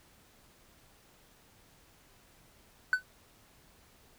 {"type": "tone with exponential decay", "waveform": "triangle", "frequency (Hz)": 1504, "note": "F#6", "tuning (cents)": 28, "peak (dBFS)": -17, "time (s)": [2.93, 3.03], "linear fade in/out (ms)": 1, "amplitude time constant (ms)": 20, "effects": ["tanh soft clip ceiling -14 dBFS", "pink hiss -62 dBFS RMS until 4.18 s"]}